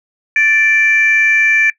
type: tone pair together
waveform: sine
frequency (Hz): 1760 / 2349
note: A6 / D7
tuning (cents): 0 / 0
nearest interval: perfect fourth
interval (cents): 500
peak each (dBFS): -11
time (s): 0.36-1.7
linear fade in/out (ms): 2
effects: noise-tail reverb RT60 0.1 s tail -20 dB re dry + tanh soft clip ceiling -2 dBFS

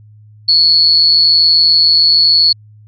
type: tone with amplitude modulation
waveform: sine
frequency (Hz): 4396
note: C#8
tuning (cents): -15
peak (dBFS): -3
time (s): 0.48-2.53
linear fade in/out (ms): 10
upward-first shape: sine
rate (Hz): 161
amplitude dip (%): 70
effects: added 106 Hz sine -38 dBFS peak until 2.87 s

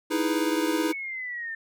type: chord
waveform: square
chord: E major seventh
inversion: third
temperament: equal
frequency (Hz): 311.1 / 329.6 / 415.3 / 493.9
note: D#4 / E4 / G#4 / B4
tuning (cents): 0 / 0 / 0 / 0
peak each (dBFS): -27 / -29 / -33 / -33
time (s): 0.1-0.93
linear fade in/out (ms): 20
type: linear sweep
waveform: sine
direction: down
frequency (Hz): 2234 to 1786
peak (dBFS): -31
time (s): 0.92-1.55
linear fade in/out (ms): 5
effects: none

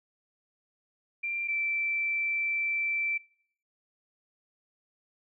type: tone pair in turn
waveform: sine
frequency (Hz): 2368 / 2335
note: D7 / D7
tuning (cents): +14 / -11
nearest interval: unison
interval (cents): 25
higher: first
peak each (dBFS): -29 / -27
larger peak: second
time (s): 1.23-1.48 / 1.48-3.18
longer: second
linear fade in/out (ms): 10
effects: noise-tail reverb RT60 0.7 s tail -25 dB re dry

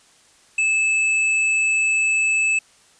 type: tone with tanh clipping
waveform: sine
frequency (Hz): 2615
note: E7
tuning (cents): -15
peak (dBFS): -18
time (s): 0.58-2.59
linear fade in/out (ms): 5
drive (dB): 13
effects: white hiss -54 dBFS RMS until 2.99 s + resampled to 22050 Hz

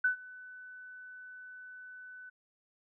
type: tone with ADSR envelope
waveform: sine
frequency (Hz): 1500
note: F#6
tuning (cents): +23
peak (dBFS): -23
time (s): 0.04-2.3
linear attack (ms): 7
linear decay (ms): 110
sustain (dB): -23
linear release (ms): 12
effects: none

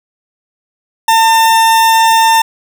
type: tone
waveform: 40% pulse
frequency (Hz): 901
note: A5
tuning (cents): +41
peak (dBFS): -5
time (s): 1.08-2.42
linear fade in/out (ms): 5
effects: none

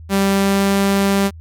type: tone with pitch glide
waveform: sawtooth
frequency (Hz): 196.2 to 197.45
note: G3 to G3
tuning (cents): +2 to +13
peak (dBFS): -9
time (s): 0.09-1.31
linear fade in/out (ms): 50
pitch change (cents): +11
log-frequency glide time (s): 0.3-0.76
effects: added 81 Hz sine -33 dBFS peak until 1.4 s + MP3 96 kbps

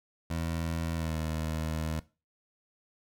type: tone with pitch glide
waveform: 20% pulse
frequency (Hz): 82.41 to 79.1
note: E2 to D#2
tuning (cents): 0 to +29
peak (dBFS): -26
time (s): 0.3-2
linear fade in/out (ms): 5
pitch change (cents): -71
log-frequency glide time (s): 0.94-1.16
effects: noise-tail reverb RT60 0.3 s tail -18 dB re dry

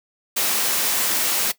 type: noise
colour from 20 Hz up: white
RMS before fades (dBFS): -21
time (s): 0.36-1.52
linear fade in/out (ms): 10
effects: noise-tail reverb RT60 0.1 s tail -17 dB re dry + high-pass 200 Hz 12 dB/octave

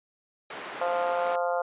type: band-pass noise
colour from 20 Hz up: pink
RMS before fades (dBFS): -39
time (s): 0.5-1.36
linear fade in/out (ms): 5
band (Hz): 490 to 2400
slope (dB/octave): 12
type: harmonic tone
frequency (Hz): 174.61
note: F3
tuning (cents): 0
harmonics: 3 / 4 / 5 / 6 / 7 / 8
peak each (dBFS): -28 / -29 / -34 / -37 / -38 / -37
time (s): 0.81-1.62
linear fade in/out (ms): 5
effects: resampled to 8000 Hz

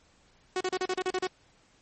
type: tone bursts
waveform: sawtooth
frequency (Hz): 370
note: F#4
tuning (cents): 0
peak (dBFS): -23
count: 9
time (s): 0.56-1.27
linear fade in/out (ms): 2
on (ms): 46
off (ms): 37
effects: pink hiss -63 dBFS RMS until 1.81 s + MP3 32 kbps

